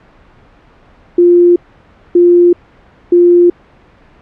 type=tone bursts; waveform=sine; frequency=350 Hz; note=F4; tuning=4 cents sharp; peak=-3 dBFS; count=3; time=1.18-3.5 s; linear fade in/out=5 ms; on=380 ms; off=590 ms; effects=pink hiss -44 dBFS RMS until 4.21 s + low-pass 2000 Hz 12 dB/octave